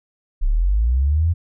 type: linear sweep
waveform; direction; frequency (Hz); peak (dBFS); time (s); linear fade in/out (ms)
sine; up; 30.66 to 87.31; -14; 0.41-1.34; 20
effects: none